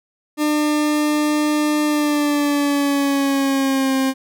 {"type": "tone with pitch glide", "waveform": "40% pulse", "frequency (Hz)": [300.1, 265.8], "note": ["D4", "C4"], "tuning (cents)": [38, 27], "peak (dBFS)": -15, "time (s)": [0.37, 4.14], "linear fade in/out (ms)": 50, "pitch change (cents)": -211, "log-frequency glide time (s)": [1.85, 3.95], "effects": []}